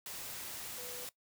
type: tone in noise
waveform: sine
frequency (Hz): 493.9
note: B4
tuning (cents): 0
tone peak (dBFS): -49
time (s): 0.78-1.05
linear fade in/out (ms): 2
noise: white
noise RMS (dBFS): -44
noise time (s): 0.06-1.09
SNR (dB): -8
effects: noise-tail reverb RT60 0.1 s tail -18 dB re dry